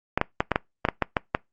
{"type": "clicks", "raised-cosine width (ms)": 0.5, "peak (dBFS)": -5, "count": 10, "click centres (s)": [0.176, 0.214, 0.405, 0.517, 0.559, 0.851, 0.887, 1.023, 1.168, 1.349], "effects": ["noise-tail reverb RT60 0.2 s tail -25 dB re dry", "Opus 48 kbps"]}